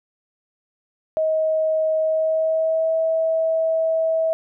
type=tone with pitch glide; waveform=sine; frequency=632 to 647.1 Hz; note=D#5 to E5; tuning=+27 to -32 cents; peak=-17 dBFS; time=1.17-4.33 s; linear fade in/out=0 ms; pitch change=+41 cents; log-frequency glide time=1.99-2.94 s; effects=none